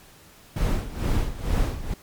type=noise with tremolo; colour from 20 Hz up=brown; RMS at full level=-21 dBFS; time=0.56-1.94 s; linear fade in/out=5 ms; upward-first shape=sine; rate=2.2 Hz; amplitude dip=80%; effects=pink hiss -51 dBFS RMS until 2.02 s + MP3 96 kbps